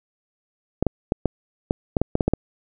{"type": "clicks", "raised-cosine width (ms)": 2, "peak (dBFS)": -5, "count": 11, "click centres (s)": [0.826, 0.867, 1.121, 1.257, 1.709, 1.968, 2.016, 2.154, 2.208, 2.28, 2.336], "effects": []}